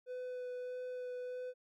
triangle tone with vibrato, 500 Hz, B4, 21 cents sharp, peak -38 dBFS, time 0.06-1.54 s, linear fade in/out 50 ms, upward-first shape sine, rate 1.6 Hz, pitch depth 10 cents each way, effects none

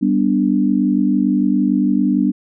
sine chord, G major, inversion none, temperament equal, 196 / 246.9 / 293.7 Hz, G3 / B3 / D4, 0 / 0 / 0 cents, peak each -17 dBFS, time 0.01-2.32 s, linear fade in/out 20 ms, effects none

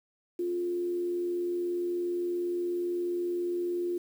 sine tone with frequency modulation, 351.2 Hz, F4, 10 cents sharp, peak -28 dBFS, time 0.39-3.98 s, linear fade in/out 5 ms, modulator 83 Hz, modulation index 0.22, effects 9-bit

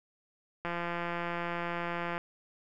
click train, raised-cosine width 0.5 ms, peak -20 dBFS, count 264, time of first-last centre 0.65-2.179 s, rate 172 Hz, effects none

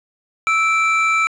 triangle tone pair together, 1313.6 / 2339 Hz, E6 / D7, -6 / -8 cents, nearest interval minor seventh, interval 998 cents, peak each -15 dBFS, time 0.47-1.27 s, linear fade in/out 0 ms, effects resampled to 22050 Hz + 7-bit

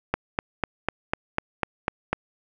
click train, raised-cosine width 0.5 ms, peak -7 dBFS, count 9, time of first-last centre 0.14-2.13 s, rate 4.02 Hz, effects none

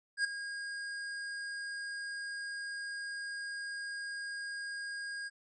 square tone with ADSR envelope, 1627 Hz, G#6, 36 cents flat, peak -27 dBFS, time 0.17-5.3 s, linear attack 75 ms, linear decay 7 ms, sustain -12 dB, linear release 31 ms, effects resampled to 22050 Hz

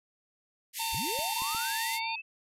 white band-pass noise, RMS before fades -37 dBFS, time 0.73-2 s, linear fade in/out 50 ms, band 1800 to 14000 Hz, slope 96 dB/octave
harmonic tone, 900 Hz, A5, 39 cents sharp, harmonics 1 / 3 / 4 / 5, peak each -34 / -39 / -40 / -41 dBFS, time 0.79-2.16 s, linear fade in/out 10 ms
sine linear sweep, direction up, 34.02 to 2662 Hz, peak -36 dBFS, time 0.92-2.22 s, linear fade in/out 20 ms
clicks, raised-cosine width 3 ms, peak -33 dBFS, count 4, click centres 0.946 / 1.19 / 1.42 / 1.548 s
effects none

